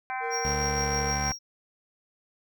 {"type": "harmonic tone", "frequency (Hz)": 258.1, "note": "C4", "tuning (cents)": -23, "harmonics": [3, 4, 5, 6, 7, 8, 9], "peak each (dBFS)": [-32, -37, -46, -37, -45, -41, -40], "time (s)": [0.1, 1.32], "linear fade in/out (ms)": 0}
{"type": "tone", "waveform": "triangle", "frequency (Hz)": 466.2, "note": "A#4", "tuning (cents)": 0, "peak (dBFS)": -31, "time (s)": [0.2, 1.14], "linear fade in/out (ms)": 50}
{"type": "tone with tremolo", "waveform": "triangle", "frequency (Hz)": 5610, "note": "F8", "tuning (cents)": 7, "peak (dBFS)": -27, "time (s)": [0.3, 1.39], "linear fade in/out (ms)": 50, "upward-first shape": "sine", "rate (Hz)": 6.4, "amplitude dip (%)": 50}
{"type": "tone with pitch glide", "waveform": "20% pulse", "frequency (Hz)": [73, 72.04], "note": ["D2", "D2"], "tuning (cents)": [-10, -33], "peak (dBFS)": -25, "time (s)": [0.45, 1.32], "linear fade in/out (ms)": 0, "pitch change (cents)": -23, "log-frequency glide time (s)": [0.61, 0.84]}
{"effects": []}